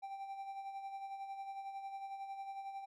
triangle tone with tremolo, 784 Hz, G5, in tune, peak -39 dBFS, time 0.02-2.86 s, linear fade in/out 20 ms, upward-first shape sine, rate 11 Hz, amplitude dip 50%, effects none

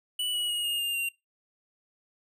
square tone with pitch steps, 2960 / 2921 / 2882 / 2844 / 2807 / 2770 Hz, F#7 / F#7 / F#7 / F7 / F7 / F7, 0 / -23 / -46 / +31 / +8 / -15 cents, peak -28 dBFS, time 0.19-1.09 s, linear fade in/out 5 ms, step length 150 ms, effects noise-tail reverb RT60 0.2 s tail -22 dB re dry

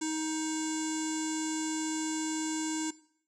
square tone with low-pass filter, 314.3 Hz, D#4, 18 cents sharp, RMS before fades -33 dBFS, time 0.01-2.91 s, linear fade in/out 10 ms, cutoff 7300 Hz, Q 8.4, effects noise-tail reverb RT60 0.6 s tail -19 dB re dry

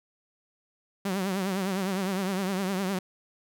sawtooth tone with vibrato, 191.2 Hz, G3, 43 cents flat, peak -23 dBFS, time 1.05-2.99 s, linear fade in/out 5 ms, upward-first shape triangle, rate 9.8 Hz, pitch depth 110 cents each way, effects none

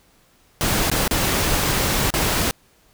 pink noise with dropouts, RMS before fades -20 dBFS, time 0.61-2.51 s, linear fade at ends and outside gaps 0 ms, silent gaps 0.9-0.915 / 1.078-1.11 / 2.104-2.139 s, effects pink hiss -57 dBFS RMS until 2.93 s

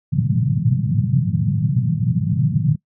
pink band-pass noise, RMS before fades -18 dBFS, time 0.12-2.76 s, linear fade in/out 10 ms, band 110 to 180 Hz, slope 48 dB/octave, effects noise-tail reverb RT60 0.1 s tail -22 dB re dry

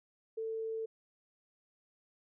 sine tone, 445.9 Hz, A4, 23 cents sharp, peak -35 dBFS, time 0.37-0.86 s, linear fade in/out 10 ms, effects none

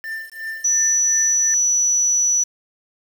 triangle tone with tremolo, 1786 Hz, A6, 25 cents sharp, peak -22 dBFS, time 0.04-1.54 s, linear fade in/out 0 ms, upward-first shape triangle, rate 2.8 Hz, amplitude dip 95%
sine tone, 5920 Hz, F#8, in tune, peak -14 dBFS, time 0.64-2.44 s, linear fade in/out 10 ms
effects tanh soft clip ceiling -7 dBFS + 7-bit

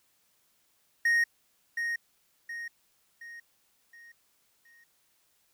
triangle tone with echo, 1864.7 Hz, A#6, in tune, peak -20 dBFS, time 1.05-1.24 s, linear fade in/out 5 ms, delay 720 ms, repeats 5, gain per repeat -7 dB, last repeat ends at 4.84 s, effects white hiss -70 dBFS RMS until 5.53 s

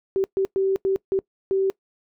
sine tone bursts at uneven times, 385.7 Hz, G4, 28 cents flat, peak -18 dBFS, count 6, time 0.16-0.24 / 0.37-0.45 / 0.56-0.76 / 0.85-0.96 / 1.12-1.19 / 1.51-1.7 s, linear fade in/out 0 ms, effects noise-tail reverb RT60 0.1 s tail -22 dB re dry

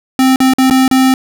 square tone with dropouts, 261.6 Hz, C4, in tune, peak -7 dBFS, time 0.19-1.14 s, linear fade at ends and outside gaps 1 ms, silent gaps 0.36-0.403 / 0.536-0.584 / 0.699-0.709 / 0.879-0.912 s, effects none

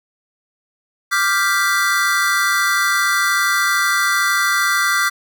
square chord, G dominant seventh, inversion second, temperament equal, 1174.7 / 1396.9 / 1568 / 1975.5 Hz, D6 / F6 / G6 / B6, 0 / 0 / 0 / 0 cents, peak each -21 dBFS, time 1.11-5.1 s, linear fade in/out 20 ms, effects none

